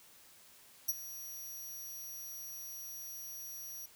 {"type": "tone with ADSR envelope", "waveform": "10% pulse", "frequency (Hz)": 5780, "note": "F#8", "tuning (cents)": -41, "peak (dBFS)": -22, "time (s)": [0.88, 3.86], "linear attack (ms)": 12, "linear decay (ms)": 31, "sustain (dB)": -16, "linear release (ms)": 6, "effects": ["white hiss -60 dBFS RMS until 3.95 s"]}